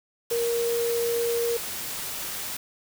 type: tone in noise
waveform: sine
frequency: 468.9 Hz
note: A#4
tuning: 10 cents sharp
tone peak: -23 dBFS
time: 0.31-1.57 s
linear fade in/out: 5 ms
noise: white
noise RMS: -33 dBFS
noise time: 0.3-2.57 s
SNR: +7 dB
effects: none